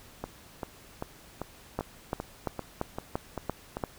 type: two click trains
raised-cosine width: 1 ms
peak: -15 / -19 dBFS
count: 7 / 10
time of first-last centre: 1.79-3.838 / 0.24-3.769 s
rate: 2.93 / 2.55 Hz
effects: pink hiss -53 dBFS RMS until 3.98 s